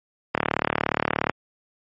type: click train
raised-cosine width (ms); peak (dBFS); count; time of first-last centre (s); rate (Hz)
0.5; -4; 36; 0.35-1.296; 37
effects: high-pass 100 Hz 12 dB/octave + MP3 32 kbps